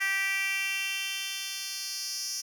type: tone with high-pass filter sweep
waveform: 10% pulse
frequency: 390 Hz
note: G4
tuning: 9 cents flat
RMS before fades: -32 dBFS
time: 0-2.42 s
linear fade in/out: 20 ms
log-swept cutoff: 1900 to 5500 Hz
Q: 3.5
effects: none